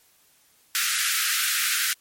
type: high-pass noise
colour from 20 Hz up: pink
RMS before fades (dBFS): -24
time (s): 0.75-1.93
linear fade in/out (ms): 0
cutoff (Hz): 1300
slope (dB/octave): 96
effects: white hiss -60 dBFS RMS until 2 s + MP3 64 kbps